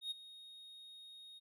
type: tone with ADSR envelope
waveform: triangle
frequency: 3729 Hz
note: A#7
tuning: in tune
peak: -35 dBFS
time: 0.01-1.4 s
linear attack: 100 ms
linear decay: 16 ms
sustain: -16 dB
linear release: 25 ms
effects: none